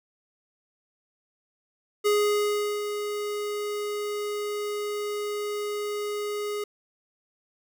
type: tone with ADSR envelope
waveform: square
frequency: 415.3 Hz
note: G#4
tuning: in tune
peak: -20 dBFS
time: 2.04-6.64 s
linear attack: 24 ms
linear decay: 750 ms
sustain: -9 dB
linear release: 4 ms
effects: none